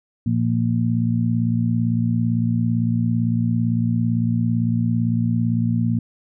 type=harmonic tone; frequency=57.8 Hz; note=A#1; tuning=14 cents flat; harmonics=2 / 3 / 4; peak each=-20 / -24 / -21 dBFS; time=0.26-5.99 s; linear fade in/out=5 ms; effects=none